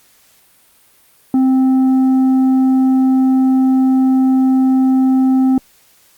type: tone with tanh clipping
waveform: sine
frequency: 261.6 Hz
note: C4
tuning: in tune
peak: -10 dBFS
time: 1.34-5.58 s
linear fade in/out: 2 ms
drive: 5 dB
effects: white hiss -51 dBFS RMS until 6.17 s + Opus 48 kbps